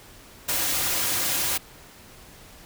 white noise with comb filter, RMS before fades -25 dBFS, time 0.48-1.58 s, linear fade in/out 10 ms, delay 4.6 ms, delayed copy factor -0.5, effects pink hiss -48 dBFS RMS until 2.65 s

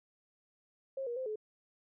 sine tone with pitch steps, 537 / 476.5 / 519 / 428.8 Hz, C5 / A#4 / C5 / A4, +45 / +38 / -14 / -45 cents, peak -35 dBFS, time 0.97-1.358 s, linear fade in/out 5 ms, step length 97 ms, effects none

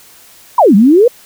sine exponential two-way sweep, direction down then up, 1046.5 to 187.3 to 512 Hz, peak -3 dBFS, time 0.58-1.08 s, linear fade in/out 5 ms, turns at 0.75 s, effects white hiss -41 dBFS RMS until 1.25 s

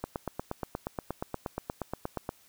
click train, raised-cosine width 1 ms, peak -18 dBFS, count 20, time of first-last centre 0.04-2.291 s, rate 8.44 Hz, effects white hiss -61 dBFS RMS until 2.48 s

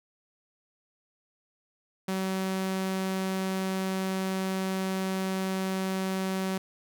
sawtooth tone, 189.7 Hz, F#3, 43 cents sharp, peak -24 dBFS, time 2.08-6.58 s, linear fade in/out 5 ms, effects none

